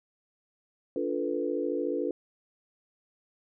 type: chord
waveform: sine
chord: B half-diminished seventh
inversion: first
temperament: equal with one note detuned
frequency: 289.8 / 349.2 / 440 / 493.9 Hz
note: D4 / F4 / A4 / B4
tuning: -23 / 0 / 0 / 0 cents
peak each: -33 dBFS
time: 0.96-2.11 s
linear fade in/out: 2 ms
effects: none